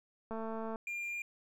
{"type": "click train", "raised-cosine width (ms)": 1, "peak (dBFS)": -28, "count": 101, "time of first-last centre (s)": [0.31, 0.758], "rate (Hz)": 223}
{"type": "tone", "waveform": "triangle", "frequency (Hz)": 2399, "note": "D7", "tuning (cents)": 36, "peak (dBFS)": -35, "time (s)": [0.87, 1.22], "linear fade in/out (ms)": 2}
{"effects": []}